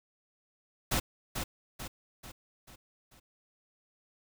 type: noise with echo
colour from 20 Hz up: pink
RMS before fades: -29 dBFS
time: 0.91-1 s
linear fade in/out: 10 ms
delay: 440 ms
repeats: 5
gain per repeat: -6 dB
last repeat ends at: 3.2 s
effects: none